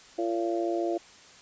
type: harmonic tone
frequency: 114.1 Hz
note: A#2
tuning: 37 cents flat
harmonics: 3 / 4 / 5 / 6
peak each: -28 / -37 / -34 / -32 dBFS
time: 0.18-0.98 s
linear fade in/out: 10 ms
effects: white hiss -52 dBFS RMS until 1.41 s + resampled to 16000 Hz